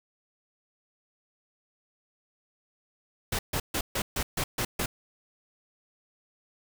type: noise bursts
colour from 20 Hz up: pink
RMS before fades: -29 dBFS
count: 8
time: 3.32-4.86 s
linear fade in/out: 5 ms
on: 70 ms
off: 140 ms
effects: none